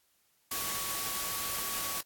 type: tone in noise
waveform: sine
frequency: 1126 Hz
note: C#6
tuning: 27 cents sharp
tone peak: -43 dBFS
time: 0.51-2.01 s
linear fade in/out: 5 ms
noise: white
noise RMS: -35 dBFS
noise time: 0.51-2.01 s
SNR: -11 dB
effects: white hiss -71 dBFS RMS until 2.05 s + AAC 64 kbps